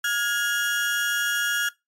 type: tone pair together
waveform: 35% pulse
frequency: 1422.3 / 1661.2 Hz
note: F6 / G#6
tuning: +31 / 0 cents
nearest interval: minor third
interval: 269 cents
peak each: -23 dBFS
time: 0.04-1.69 s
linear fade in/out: 5 ms
effects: noise-tail reverb RT60 0.2 s tail -21 dB re dry + MP3 64 kbps